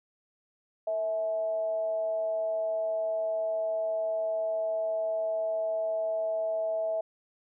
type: tone with frequency modulation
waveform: sine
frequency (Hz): 650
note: E5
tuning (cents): -24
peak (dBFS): -27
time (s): 0.87-7.01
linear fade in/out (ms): 5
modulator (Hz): 197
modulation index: 0.26
effects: none